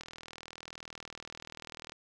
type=click train; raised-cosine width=0.2 ms; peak=-26 dBFS; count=78; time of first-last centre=0.01-1.921 s; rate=40.3 Hz; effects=none